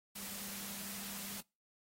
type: tone in noise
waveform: sine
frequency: 199.6 Hz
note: G3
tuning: 32 cents sharp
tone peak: -52 dBFS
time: 0.15-1.41 s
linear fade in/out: 10 ms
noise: white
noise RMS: -45 dBFS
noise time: 0.15-1.41 s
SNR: -10 dB
effects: noise-tail reverb RT60 0.3 s tail -26 dB re dry + AAC 48 kbps